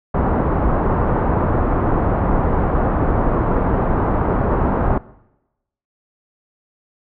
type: low-pass noise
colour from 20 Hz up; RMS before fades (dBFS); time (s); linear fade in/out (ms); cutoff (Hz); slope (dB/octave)
pink; -17; 0.14-4.98; 5; 1200; 24
effects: noise-tail reverb RT60 0.9 s tail -20 dB re dry